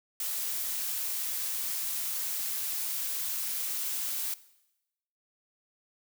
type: noise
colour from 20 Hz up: blue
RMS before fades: -33 dBFS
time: 0.2-4.34 s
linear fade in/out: 2 ms
effects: noise-tail reverb RT60 0.9 s tail -18 dB re dry